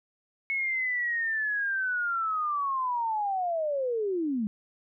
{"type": "linear sweep", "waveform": "sine", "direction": "down", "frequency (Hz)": [2200, 200.5], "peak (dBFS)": -26, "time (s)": [0.5, 4.47], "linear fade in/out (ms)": 0, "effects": []}